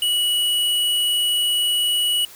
square tone, 2931 Hz, F#7, 17 cents flat, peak -18 dBFS, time 0.02-2.25 s, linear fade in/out 2 ms, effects white hiss -43 dBFS RMS until 2.35 s

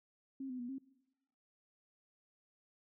sine tone with pitch steps, 268.6 / 253.3 / 242.4 / 267.9 Hz, C4 / B3 / B3 / C4, +46 / +44 / -32 / +41 cents, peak -40 dBFS, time 0.4-0.784 s, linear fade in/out 5 ms, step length 96 ms, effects noise-tail reverb RT60 1.0 s tail -22 dB re dry

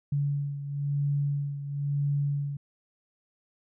sine beating tone pair, 142.5 / 143.5 Hz, C#3 / D3, +48 / -40 cents, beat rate 1 Hz, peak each -27 / -33 dBFS, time 0.12-2.57 s, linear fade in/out 5 ms, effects none

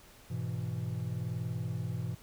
triangle chord, E major, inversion first, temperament just, 103.01 / 123.61 / 164.81 Hz, G#2 / B2 / E3, -14 / +2 / 0 cents, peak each -36 / -34 / -37 dBFS, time 0.3-2.15 s, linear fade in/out 10 ms, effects pink hiss -57 dBFS RMS until 2.22 s

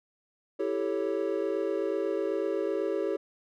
triangle chord, A dominant seventh, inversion second, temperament equal, 329.6 / 392 / 440 / 554.4 Hz, E4 / G4 / A4 / C#5, 0 / 0 / 0 / 0 cents, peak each -32 / -29 / -31 / -32 dBFS, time 0.59-3.17 s, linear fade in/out 10 ms, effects none

